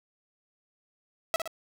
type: tone with echo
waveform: sawtooth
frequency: 654 Hz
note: E5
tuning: 14 cents flat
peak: -20 dBFS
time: 1.34-1.36 s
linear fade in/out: 0 ms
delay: 58 ms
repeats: 2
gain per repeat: -6 dB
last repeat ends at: 1.476 s
effects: none